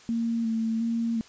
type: tone with vibrato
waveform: sine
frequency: 227.8 Hz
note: A#3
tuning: 40 cents flat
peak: -24 dBFS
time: 0.09-1.21 s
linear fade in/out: 0 ms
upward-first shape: square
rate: 1.4 Hz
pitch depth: 22 cents each way
effects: white hiss -52 dBFS RMS until 1.28 s + resampled to 16000 Hz